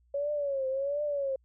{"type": "tone with vibrato", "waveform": "sine", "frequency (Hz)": 558, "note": "C#5", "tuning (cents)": 11, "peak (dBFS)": -28, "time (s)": [0.14, 1.36], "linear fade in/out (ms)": 5, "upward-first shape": "triangle", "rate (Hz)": 1.4, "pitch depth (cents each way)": 120, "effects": ["added 60 Hz sine -63 dBFS peak until 1.44 s"]}